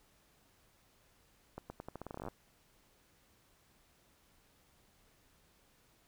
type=accelerating click train; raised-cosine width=1 ms; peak=-29 dBFS; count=17; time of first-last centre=1.58-2.284 s; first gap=120 ms; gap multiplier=0.84; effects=pink hiss -69 dBFS RMS until 6.07 s